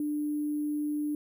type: tone with sample-and-hold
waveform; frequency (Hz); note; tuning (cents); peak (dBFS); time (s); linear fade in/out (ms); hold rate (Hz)
sine; 297.1; D4; +20; -28; 0-1.15; 2; 11025
effects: none